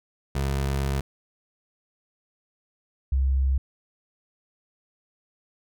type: tone pair in turn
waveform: 25% pulse / sine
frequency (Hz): 68.5 / 66.7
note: C#2 / C2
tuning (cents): -20 / +34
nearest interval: unison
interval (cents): 46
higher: first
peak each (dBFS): -20 / -19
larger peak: second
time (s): 0.35-1.01 / 3.12-3.58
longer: first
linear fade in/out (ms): 5
effects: none